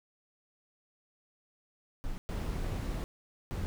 brown noise bursts at uneven times, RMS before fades -35 dBFS, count 3, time 2.04-2.18 / 2.29-3.04 / 3.51-3.66 s, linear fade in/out 0 ms, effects none

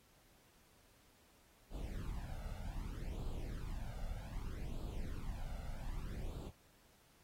brown noise with flanger, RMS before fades -43 dBFS, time 1.7-6.52 s, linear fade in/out 50 ms, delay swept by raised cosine 0.25 to 1.45 ms, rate 0.64 Hz, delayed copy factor +0.95, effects pink hiss -69 dBFS RMS until 7.23 s + AAC 48 kbps

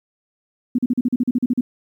sine tone bursts, 246.9 Hz, B3, in tune, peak -14 dBFS, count 12, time 0.75-1.61 s, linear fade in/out 5 ms, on 35 ms, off 40 ms, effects 9-bit

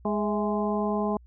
harmonic tone with a mistuned harmonic, 207.7 Hz, G#3, in tune, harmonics 1 / 2 / 3 / 4 / 5, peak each -27 / -30 / -32 / -33 / -34 dBFS, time 0.05-1.17 s, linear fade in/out 2 ms, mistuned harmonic 3, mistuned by +71 cents, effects added 60 Hz sine -49 dBFS peak until 1.26 s

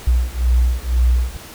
sine beating tone pair, 60 / 62 Hz, B1 / B1, -49 / +7 cents, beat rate 2 Hz, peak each -16 dBFS, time 0.07-1.37 s, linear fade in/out 5 ms, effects pink hiss -37 dBFS RMS until 1.54 s

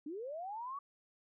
sine linear sweep, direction up, 277.2 to 1150 Hz, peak -40 dBFS, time 0.06-0.79 s, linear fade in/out 5 ms, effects none

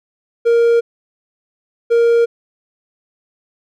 triangle tone pair in turn, 467.4 / 467.4 Hz, A#4 / A#4, +5 / +5 cents, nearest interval unison, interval 0 cents, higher neither, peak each -7 dBFS, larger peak neither, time 0.45-0.81 / 1.9-2.26 s, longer neither, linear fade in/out 20 ms, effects none

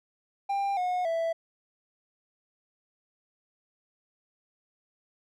triangle tone with pitch steps, 795 / 724.8 / 660.8 Hz, G5 / F#5 / E5, +24 / -36 / +4 cents, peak -24 dBFS, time 0.49-1.33 s, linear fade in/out 10 ms, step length 280 ms, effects none

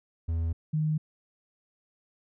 triangle / sine tone pair in turn, 82.41 / 154.54 Hz, E2 / D#3, 0 / -11 cents, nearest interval major seventh, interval 1089 cents, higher second, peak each -24 dBFS, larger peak neither, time 0.28-0.53 / 0.73-0.98 s, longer neither, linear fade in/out 10 ms, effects none

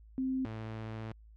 sine / sawtooth tone pair in turn, 261.6 / 110.63 Hz, C4 / A2, 0 / +10 cents, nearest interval octave + minor third, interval 1490 cents, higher first, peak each -30 / -35 dBFS, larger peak first, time 0.18-0.45 / 0.45-1.12 s, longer second, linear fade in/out 0 ms, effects added 54 Hz sine -53 dBFS peak until 1.36 s + low-pass 3000 Hz 12 dB/octave

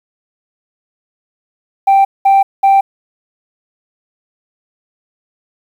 sine tone bursts, 784 Hz, G5, in tune, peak -3 dBFS, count 3, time 1.87-2.81 s, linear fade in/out 10 ms, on 180 ms, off 200 ms, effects tanh soft clip ceiling -4 dBFS + 7-bit

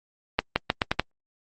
accelerating click train, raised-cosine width 0.3 ms, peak -4 dBFS, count 6, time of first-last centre 0.39-0.996 s, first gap 170 ms, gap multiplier 0.83, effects Opus 24 kbps

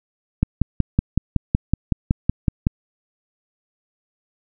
click train, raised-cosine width 5 ms, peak -3 dBFS, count 13, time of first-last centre 0.43-2.669 s, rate 5.36 Hz, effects none

